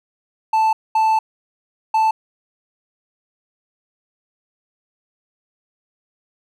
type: tone bursts at uneven times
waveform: triangle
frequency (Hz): 880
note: A5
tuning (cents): 0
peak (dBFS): -11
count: 3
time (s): 0.53-0.73 / 0.95-1.19 / 1.94-2.11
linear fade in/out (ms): 5
effects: none

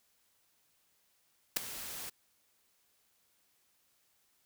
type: noise with ADSR envelope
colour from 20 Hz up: white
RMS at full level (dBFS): -26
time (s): 1.56-2.1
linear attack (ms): 9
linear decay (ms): 6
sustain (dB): -17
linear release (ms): 11
effects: white hiss -73 dBFS RMS until 4.45 s

